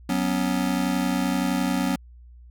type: chord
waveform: square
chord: F# suspended fourth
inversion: none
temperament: just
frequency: 185 / 246.7 / 277.5 Hz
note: F#3 / B3 / C#4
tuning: 0 / -2 / +2 cents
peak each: -27 dBFS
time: 0.09-1.96 s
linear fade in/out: 5 ms
effects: added 60 Hz sine -44 dBFS peak until 2.5 s